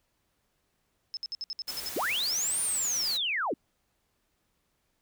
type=tone bursts; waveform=sine; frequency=5210 Hz; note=E8; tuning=21 cents flat; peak=-32 dBFS; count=9; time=1.14-1.889 s; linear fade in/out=0 ms; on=29 ms; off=61 ms
type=noise; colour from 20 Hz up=white; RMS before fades=-39 dBFS; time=1.67-3.18 s; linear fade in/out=20 ms
type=linear two-way sweep; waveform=sine; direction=up then down; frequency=205.3 to 9397 to 205.3 Hz; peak=-27 dBFS; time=1.96-3.54 s; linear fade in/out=5 ms; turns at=2.61 s
effects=pink hiss -75 dBFS RMS until 5.01 s